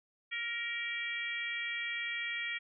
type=harmonic tone with a mistuned harmonic; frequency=466.2 Hz; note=A#4; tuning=in tune; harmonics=3 / 4 / 5 / 6 / 7; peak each=-47 / -38 / -38 / -49 / -43 dBFS; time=0.31-2.59 s; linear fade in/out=20 ms; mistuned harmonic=4; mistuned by=+24 cents; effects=none

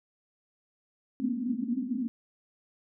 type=band-pass noise; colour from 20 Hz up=pink; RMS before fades=-31 dBFS; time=1.2-2.08 s; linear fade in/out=0 ms; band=220 to 270 Hz; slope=96 dB/octave; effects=none

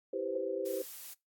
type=chord; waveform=sine; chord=C major seventh; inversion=first; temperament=equal; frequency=329.6 / 392 / 493.9 / 523.3 Hz; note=E4 / G4 / B4 / C5; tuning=0 / 0 / 0 / 0 cents; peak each=-42 / -37 / -40 / -37 dBFS; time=0.13-0.82 s; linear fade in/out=5 ms
type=noise; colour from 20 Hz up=blue; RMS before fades=-46 dBFS; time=0.65-1.14 s; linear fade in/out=10 ms
effects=noise-tail reverb RT60 0.2 s tail -22 dB re dry + AAC 64 kbps

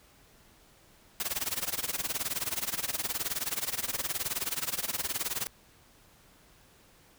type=noise with tremolo; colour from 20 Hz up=white; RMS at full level=-30 dBFS; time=1.2-5.47 s; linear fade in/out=0 ms; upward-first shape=sine; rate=19 Hz; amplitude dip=90%; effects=pink hiss -60 dBFS RMS until 7.18 s

